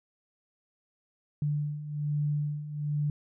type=beating tone pair; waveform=sine; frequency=146.83 / 148.03 Hz; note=D3 / D3; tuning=0 / +14 cents; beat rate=1.2 Hz; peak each=-34 / -29 dBFS; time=1.42-3.1 s; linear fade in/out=2 ms; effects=none